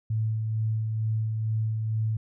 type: tone with tremolo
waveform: sine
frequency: 110 Hz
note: A2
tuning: in tune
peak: -23 dBFS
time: 0.1-2.17 s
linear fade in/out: 5 ms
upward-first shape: sine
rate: 2.2 Hz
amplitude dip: 30%
effects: none